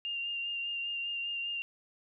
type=tone with vibrato; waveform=sine; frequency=2794 Hz; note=F7; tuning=in tune; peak=-33 dBFS; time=0.05-1.62 s; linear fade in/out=0 ms; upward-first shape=sine; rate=5 Hz; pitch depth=20 cents each way; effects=none